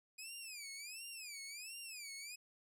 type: tone with vibrato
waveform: 15% pulse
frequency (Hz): 2472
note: D#7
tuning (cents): -12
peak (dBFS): -40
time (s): 0.18-2.36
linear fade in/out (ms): 10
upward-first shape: sine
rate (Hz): 1.4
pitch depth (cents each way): 210
effects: none